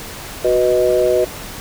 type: chord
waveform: sine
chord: B major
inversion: second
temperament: equal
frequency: 370 / 493.9 / 622.3 Hz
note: F#4 / B4 / D#5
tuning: 0 / 0 / 0 cents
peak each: -16 dBFS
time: 0.44-1.25 s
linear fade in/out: 10 ms
effects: pink hiss -31 dBFS RMS until 1.6 s